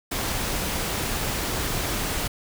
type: noise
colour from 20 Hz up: pink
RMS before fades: -27 dBFS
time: 0.11-2.28 s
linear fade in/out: 10 ms
effects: none